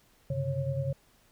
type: tone cluster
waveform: sine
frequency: 95.2 / 133.1 / 143.2 / 546 Hz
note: F#2 / C3 / D3 / C#5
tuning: +50 / +30 / -43 / -26 cents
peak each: -39 / -31 / -35 / -35 dBFS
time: 0.3-0.93 s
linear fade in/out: 5 ms
effects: pink hiss -64 dBFS RMS until 1.31 s